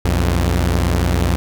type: tone pair together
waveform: sawtooth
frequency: 61.74 / 87.31 Hz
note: B1 / F2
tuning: 0 / 0 cents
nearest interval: tritone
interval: 600 cents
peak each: -13 dBFS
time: 0.05-1.36 s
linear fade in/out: 0 ms
effects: none